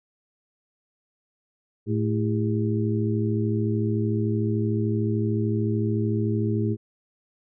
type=harmonic tone with a mistuned harmonic; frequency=110 Hz; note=A2; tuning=in tune; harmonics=1 / 2 / 3 / 4; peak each=-24 / -27 / -29 / -30 dBFS; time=1.86-6.77 s; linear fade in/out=50 ms; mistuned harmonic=4; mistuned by=-150 cents; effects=none